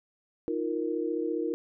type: chord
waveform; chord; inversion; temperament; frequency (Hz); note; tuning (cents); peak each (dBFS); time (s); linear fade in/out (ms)
sine; Eb suspended second; none; equal with one note detuned; 314.4 / 349.2 / 466.2; Eb4 / F4 / Bb4; +18 / 0 / 0; -32; 0.48-1.54; 0
effects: none